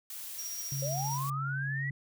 blue noise, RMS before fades -42 dBFS, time 0.1-1.3 s, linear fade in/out 2 ms
triangle tone with tremolo, 5680 Hz, F8, 28 cents sharp, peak -35 dBFS, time 0.38-1.18 s, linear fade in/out 10 ms, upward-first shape sine, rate 15 Hz, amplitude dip 45%
sine tone, 137.2 Hz, C#3, 17 cents flat, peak -33 dBFS, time 0.72-1.91 s, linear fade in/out 2 ms
sine linear sweep, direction up, 526 to 1975.5 Hz, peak -34 dBFS, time 0.82-1.9 s, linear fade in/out 5 ms
effects none

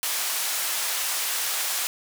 white band-pass noise, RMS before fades -27 dBFS, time 0.03-1.87 s, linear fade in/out 0 ms, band 710 to 15000 Hz, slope 12 dB/octave, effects none

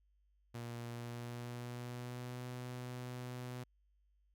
sawtooth tone with pitch glide, 118.6 to 124.42 Hz, A#2 to B2, +30 to +13 cents, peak -39 dBFS, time 0.54-3.64 s, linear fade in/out 10 ms, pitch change +83 cents, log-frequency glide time 0.9-2.43 s, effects added 50 Hz sine -70 dBFS peak until 4.34 s

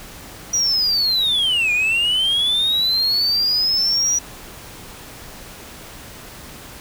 sine linear two-way sweep, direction down then up, 5830 to 2406 to 5830 Hz, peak -13 dBFS, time 0.53-4.19 s, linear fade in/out 10 ms, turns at 1.72 s, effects tanh soft clip ceiling -14 dBFS + pink hiss -38 dBFS RMS until 6.8 s

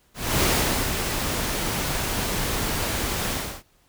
pink noise with ADSR envelope, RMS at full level -20 dBFS, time 0.14-3.63 s, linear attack 280 ms, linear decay 480 ms, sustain -6 dB, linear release 300 ms, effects pink hiss -62 dBFS RMS until 3.88 s

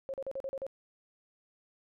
sine tone bursts, 540 Hz, C#5, 45 cents flat, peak -34 dBFS, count 7, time 0.09-0.666 s, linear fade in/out 0 ms, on 48 ms, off 40 ms, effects none

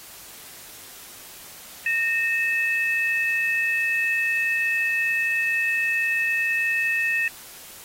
sine tone pair together, 1840.6 / 2603 Hz, A#6 / E7, -22 / -22 cents, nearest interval tritone, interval 600 cents, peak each -23 dBFS, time 1.86-7.28 s, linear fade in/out 2 ms, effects white hiss -43 dBFS RMS until 7.84 s + AAC 48 kbps

